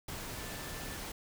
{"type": "tone in noise", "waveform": "sine", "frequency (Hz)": 1760, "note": "A6", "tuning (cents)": 0, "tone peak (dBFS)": -51, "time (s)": [0.37, 0.96], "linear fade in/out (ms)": 5, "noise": "pink", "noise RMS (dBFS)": -42, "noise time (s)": [0.08, 1.12], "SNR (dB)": -12, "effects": []}